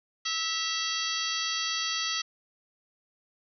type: harmonic tone with a mistuned harmonic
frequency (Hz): 652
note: E5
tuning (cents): -19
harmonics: 2 / 3 / 4 / 5 / 6 / 7 / 8 / 9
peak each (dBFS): -37 / -37 / -39 / -34 / -37 / -34 / -40 / -37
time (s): 0.25-2.22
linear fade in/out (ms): 10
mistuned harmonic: 4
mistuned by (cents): +59
effects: none